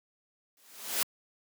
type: noise with exponential growth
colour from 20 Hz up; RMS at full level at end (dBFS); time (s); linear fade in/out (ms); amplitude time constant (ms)
white; -26; 0.57-1.03; 2; 99
effects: high-pass 200 Hz 12 dB/octave